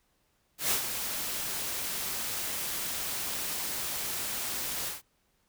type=noise with ADSR envelope; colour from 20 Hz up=white; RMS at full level=-26 dBFS; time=0.58-5.02 s; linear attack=130 ms; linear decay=100 ms; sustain=-8 dB; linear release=150 ms; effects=pink hiss -72 dBFS RMS until 5.48 s